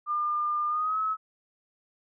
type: tone with pitch glide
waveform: sine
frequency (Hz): 1203 to 1289.3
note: D6 to E6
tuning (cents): +41 to -39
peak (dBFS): -25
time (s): 0.06-1.17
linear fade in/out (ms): 50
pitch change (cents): +120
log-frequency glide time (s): 0.68-0.98
effects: none